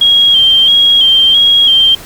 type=tone with vibrato; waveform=sine; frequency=3223 Hz; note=G7; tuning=47 cents sharp; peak=-4 dBFS; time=0.01-1.95 s; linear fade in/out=5 ms; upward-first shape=square; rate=1.5 Hz; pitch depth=36 cents each way; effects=pink hiss -31 dBFS RMS until 2.05 s